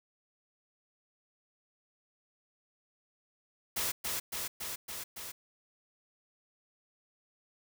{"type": "noise with echo", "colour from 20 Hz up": "white", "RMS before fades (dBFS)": -33, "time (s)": [3.76, 3.92], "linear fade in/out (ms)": 10, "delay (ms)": 280, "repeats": 5, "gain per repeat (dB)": -2, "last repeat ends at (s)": 5.32, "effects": []}